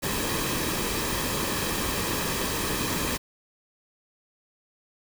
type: noise with comb filter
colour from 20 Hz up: pink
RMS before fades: -28 dBFS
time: 0.02-3.18 s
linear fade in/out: 20 ms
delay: 1.4 ms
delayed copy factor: -0.5
effects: none